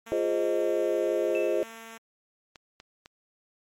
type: tone with pitch glide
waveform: 5% pulse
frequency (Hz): 227.6 to 226.2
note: A#3 to A3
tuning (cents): -41 to +48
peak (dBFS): -31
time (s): 0.06-1.98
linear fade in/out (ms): 10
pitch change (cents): -11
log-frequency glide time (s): 0.35-0.95
type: chord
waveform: sine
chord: F minor seventh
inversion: none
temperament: equal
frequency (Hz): 349.2 / 415.3 / 523.3 / 622.3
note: F4 / Ab4 / C5 / Eb5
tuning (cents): 0 / 0 / 0 / 0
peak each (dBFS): -29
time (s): 0.12-1.63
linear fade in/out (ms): 0
type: tone with exponential decay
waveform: sine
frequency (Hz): 2637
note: E7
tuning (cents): 0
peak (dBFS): -32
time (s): 1.35-1.79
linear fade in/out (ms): 0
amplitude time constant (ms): 95
type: clicks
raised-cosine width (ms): 0.2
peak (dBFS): -28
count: 3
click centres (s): 2.558 / 2.801 / 3.059
effects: MP3 64 kbps